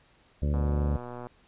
harmonic tone, 72.8 Hz, D2, 15 cents flat, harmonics 1 / 2 / 3 / 4 / 5 / 6 / 7 / 8, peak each -25 / -31 / -35 / -41 / -43 / -47 / -44 / -44 dBFS, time 0.42-0.97 s, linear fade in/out 5 ms
click train, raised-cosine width 1 ms, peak -26 dBFS, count 90, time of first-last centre 0.54-1.27 s, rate 122 Hz
effects pink hiss -62 dBFS RMS until 1.47 s + resampled to 8000 Hz

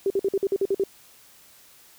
sine tone bursts, 392 Hz, G4, in tune, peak -19 dBFS, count 9, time 0.06-0.838 s, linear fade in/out 2 ms, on 42 ms, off 50 ms, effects white hiss -53 dBFS RMS until 1.98 s

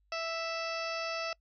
harmonic tone, 659.3 Hz, E5, in tune, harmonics 1 / 2 / 3 / 4 / 5 / 6 / 7 / 8 / 9, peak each -37 / -39 / -45 / -40 / -52 / -51 / -45 / -44 / -53 dBFS, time 0.12-1.33 s, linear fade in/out 2 ms, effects noise-tail reverb RT60 0.1 s tail -26 dB re dry + added 50 Hz sine -68 dBFS peak until 1.4 s

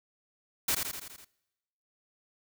white noise with echo, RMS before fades -28 dBFS, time 0.68-0.75 s, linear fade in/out 5 ms, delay 83 ms, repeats 6, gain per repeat -4 dB, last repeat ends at 1.248 s, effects noise-tail reverb RT60 1.0 s tail -24 dB re dry

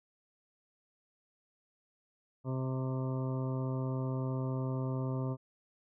harmonic tone with a mistuned harmonic, 130.81 Hz, C3, in tune, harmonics 1 / 2 / 3 / 4 / 5 / 7 / 8 / 9, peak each -33 / -39 / -43 / -45 / -47 / -50 / -51 / -52 dBFS, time 2.44-5.37 s, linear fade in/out 50 ms, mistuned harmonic 5, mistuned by -19 cents, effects none

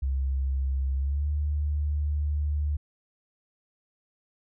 sine tone with pitch glide, 67 to 73.91 Hz, C2 to D2, +42 to +12 cents, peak -24 dBFS, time 0.02-2.77 s, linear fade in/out 10 ms, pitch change +170 cents, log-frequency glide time 0.96-1.28 s, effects none

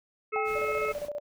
harmonic tone, 431.4 Hz, A4, 34 cents flat, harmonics 1 / 3 / 5 / 6, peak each -30 / -32 / -35 / -40 dBFS, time 0.32-0.93 s, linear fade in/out 20 ms
sine tone with exponential decay, 792 Hz, G5, 18 cents sharp, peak -28 dBFS, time 0.36-0.92 s, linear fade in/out 0 ms, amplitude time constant 120 ms
pink noise, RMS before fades -47 dBFS, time 0.44-1.1 s, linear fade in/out 50 ms
sine tone with tremolo, 586 Hz, D5, 4 cents flat, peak -30 dBFS, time 0.55-1.2 s, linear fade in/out 10 ms, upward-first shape square, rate 15 Hz, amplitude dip 75%
effects none

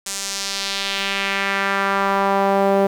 sawtooth tone with band-pass filter sweep, 196.8 Hz, G3, 7 cents sharp, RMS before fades -20 dBFS, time 0.06-2.87 s, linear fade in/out 5 ms, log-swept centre 7600 to 540 Hz, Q 1.6, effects 7-bit

